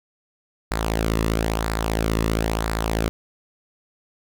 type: tone with flanger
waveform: sawtooth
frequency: 55.1 Hz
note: A1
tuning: 3 cents sharp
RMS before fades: -23 dBFS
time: 0.71-3.09 s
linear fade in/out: 0 ms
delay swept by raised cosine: 0.32 to 1.32 ms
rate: 1 Hz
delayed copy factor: -0.55
effects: none